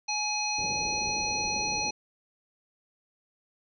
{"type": "harmonic tone", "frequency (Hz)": 840, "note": "G#5", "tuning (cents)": 19, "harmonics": [1, 3, 5, 7], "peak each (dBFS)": [-33, -33, -33, -33], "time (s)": [0.08, 1.91], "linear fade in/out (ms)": 10}
{"type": "low-pass noise", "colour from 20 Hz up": "white", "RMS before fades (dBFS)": -41, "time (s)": [0.58, 1.91], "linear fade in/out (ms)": 5, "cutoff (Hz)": 590, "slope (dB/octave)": 96}
{"effects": []}